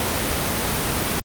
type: noise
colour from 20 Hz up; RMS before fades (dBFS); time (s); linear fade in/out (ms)
pink; -22; 0-1.2; 2
effects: high-pass 60 Hz 12 dB/octave + Opus 32 kbps